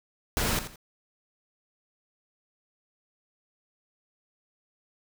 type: noise with echo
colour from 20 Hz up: pink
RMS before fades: -27 dBFS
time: 0.37-0.59 s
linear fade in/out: 0 ms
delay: 84 ms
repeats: 2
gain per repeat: -11 dB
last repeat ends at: 0.758 s
effects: none